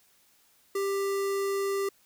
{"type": "tone with notch filter", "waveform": "square", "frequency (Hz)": 394.8, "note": "G4", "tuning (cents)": 12, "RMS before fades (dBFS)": -29, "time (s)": [0.75, 1.89], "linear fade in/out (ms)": 5, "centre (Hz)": 3200, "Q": 1.9, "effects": ["white hiss -64 dBFS RMS until 2.05 s"]}